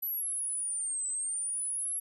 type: linear two-way sweep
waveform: sine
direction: down then up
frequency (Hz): 11970 to 7980 to 11290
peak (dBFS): -31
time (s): 0.02-2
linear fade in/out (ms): 10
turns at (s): 1.07
effects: none